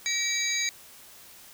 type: tone cluster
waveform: sine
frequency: 1895 / 2299 / 3858 / 4767 / 6610 Hz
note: A#6 / D7 / B7 / D8 / G#8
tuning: +28 / -37 / -41 / +25 / -9 cents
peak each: -35 / -31 / -32 / -35 / -29 dBFS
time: 0.06-0.69 s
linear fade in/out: 0 ms
effects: white hiss -50 dBFS RMS until 1.53 s